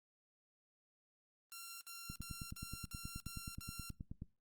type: tone bursts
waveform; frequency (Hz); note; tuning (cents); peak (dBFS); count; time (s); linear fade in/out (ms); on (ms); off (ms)
5% pulse; 1372; F6; -31; -37; 7; 1.52-3.898; 0; 290; 58
type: click train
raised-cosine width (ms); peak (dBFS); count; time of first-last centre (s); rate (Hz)
5; -33; 21; 2.1-4.221; 9.43
effects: noise-tail reverb RT60 0.3 s tail -23 dB re dry + Opus 24 kbps

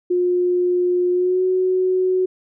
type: tone with pitch glide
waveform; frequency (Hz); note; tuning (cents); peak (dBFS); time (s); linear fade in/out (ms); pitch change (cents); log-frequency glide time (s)
sine; 357.6 to 370.6; F4 to F#4; +41 to +3; -15; 0.1-2.26; 10; +62; 1.12-1.43
effects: none

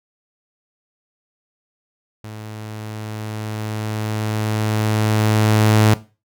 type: tone with level ramp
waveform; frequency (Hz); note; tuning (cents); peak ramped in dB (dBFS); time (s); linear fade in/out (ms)
sawtooth; 107.9; A2; -33; -28 to -6; 2.24-5.94; 0
effects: noise-tail reverb RT60 0.3 s tail -17 dB re dry

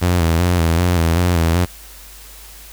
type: tone with vibrato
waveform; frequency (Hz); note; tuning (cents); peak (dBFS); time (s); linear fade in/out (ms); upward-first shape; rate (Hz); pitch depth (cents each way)
sawtooth; 85.6; F2; -34; -9; 0.01-1.66; 20; square; 2.6; 63
effects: added 50 Hz sine -40 dBFS peak until 2.72 s + white hiss -40 dBFS RMS until 2.72 s

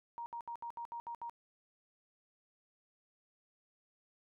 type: tone bursts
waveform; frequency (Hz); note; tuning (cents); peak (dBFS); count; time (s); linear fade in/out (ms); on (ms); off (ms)
sine; 939; A#5; +12; -40; 8; 0.18-1.296; 0; 80; 68
effects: none

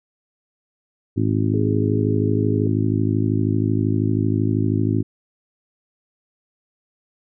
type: harmonic tone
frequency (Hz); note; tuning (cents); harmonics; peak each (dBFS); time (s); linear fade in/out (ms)
52.8; G#1; +29; 2 / 3 / 4 / 5 / 6 / 7; -20 / -26 / -27 / -23 / -25 / -29; 1.16-5.03; 20
type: tone with vibrato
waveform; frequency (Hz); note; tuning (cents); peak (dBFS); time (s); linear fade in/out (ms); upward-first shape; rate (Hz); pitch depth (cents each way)
sine; 415.3; G#4; 0; -25; 1.54-2.67; 2; sine; 18; 23
effects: none

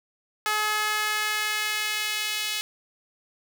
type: tone with high-pass filter sweep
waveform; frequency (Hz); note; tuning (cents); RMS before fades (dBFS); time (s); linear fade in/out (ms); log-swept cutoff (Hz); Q
sawtooth; 425.4; G#4; +42; -27; 0.46-2.61; 0; 1200 to 2900; 1.4
effects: none

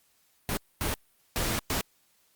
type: noise bursts at uneven times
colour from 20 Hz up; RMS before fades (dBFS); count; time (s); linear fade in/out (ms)
pink; -29; 4; 0.49-0.57 / 0.81-0.94 / 1.36-1.59 / 1.7-1.81; 0
effects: white hiss -67 dBFS RMS until 2.35 s + Opus 48 kbps

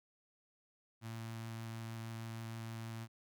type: tone with notch filter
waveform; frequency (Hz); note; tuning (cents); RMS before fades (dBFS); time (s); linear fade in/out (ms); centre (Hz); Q
sawtooth; 113.3; A#2; -49; -45; 1.01-3.08; 50; 470; 1.3
effects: none

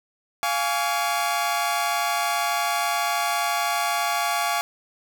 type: chord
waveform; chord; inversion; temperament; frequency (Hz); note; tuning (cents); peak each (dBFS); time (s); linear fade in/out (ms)
sawtooth; Db major; first; equal with one note detuned; 698.5 / 830.6 / 1135.3; F5 / Ab5 / Db6; 0 / 0 / +41; -22 / -23 / -23; 0.43-4.61; 0
effects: none

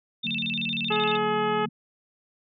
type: tone with vibrato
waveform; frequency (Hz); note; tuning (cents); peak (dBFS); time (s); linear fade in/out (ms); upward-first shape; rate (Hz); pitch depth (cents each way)
sine; 3100; G7; -20; -27; 0.23-1.17; 10; square; 13; 270
type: chord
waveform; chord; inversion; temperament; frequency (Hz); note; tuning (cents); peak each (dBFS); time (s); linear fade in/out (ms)
sine; D augmented; none; equal with one note detuned; 146.83 / 185 / 227.8; D3 / F#3 / A#3; 0 / 0 / -40; -39 / -36 / -33; 0.24-1.69; 10
type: harmonic tone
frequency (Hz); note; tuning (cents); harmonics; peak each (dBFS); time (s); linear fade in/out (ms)
424; G#4; +36; 1 / 2 / 3 / 4 / 5 / 6 / 7 / 8; -26 / -28 / -29 / -36 / -39 / -40 / -38 / -47; 0.9-1.66; 10
effects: none

